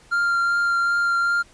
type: tone with vibrato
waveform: triangle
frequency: 1391 Hz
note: F6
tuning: 7 cents flat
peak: -16 dBFS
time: 0.11-1.43 s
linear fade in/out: 20 ms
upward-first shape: triangle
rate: 2.6 Hz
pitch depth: 12 cents each way
effects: pink hiss -52 dBFS RMS until 1.53 s + resampled to 22050 Hz